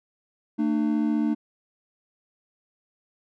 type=tone pair together; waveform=triangle; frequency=225.2 / 300 Hz; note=A3 / D4; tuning=+40 / +37 cents; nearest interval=perfect fourth; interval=497 cents; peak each=-22 dBFS; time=0.58-1.35 s; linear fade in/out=20 ms; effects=none